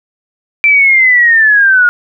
sine linear sweep, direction down, 2349 to 1420 Hz, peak -4 dBFS, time 0.64-1.89 s, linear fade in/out 0 ms, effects none

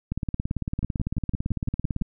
two click trains, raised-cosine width 5 ms, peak -14 / -17 dBFS, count 35 / 8, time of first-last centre 0.12-2.019 / 0.83-2.014 s, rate 17.9 / 5.91 Hz, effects none

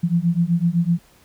sine beating tone pair, 167 / 174.9 Hz, E3 / F3, +23 / +3 cents, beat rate 7.9 Hz, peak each -19 dBFS, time 0.03-0.99 s, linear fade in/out 10 ms, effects pink hiss -54 dBFS RMS until 1.24 s

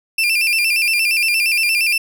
35% pulse tone with vibrato, 2531 Hz, D#7, 29 cents sharp, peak -12 dBFS, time 0.18-1.98 s, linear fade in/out 5 ms, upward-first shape square, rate 8.6 Hz, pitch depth 89 cents each way, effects none

